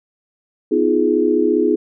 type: chord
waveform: sine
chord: F half-diminished seventh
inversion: second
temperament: just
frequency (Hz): 251.4 / 314.3 / 349.2 / 419.1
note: Cb4 / Eb4 / F4 / Ab4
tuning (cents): +31 / +18 / 0 / +16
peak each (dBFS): -21 / -18 / -18 / -17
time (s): 0.71-1.76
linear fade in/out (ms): 10
effects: none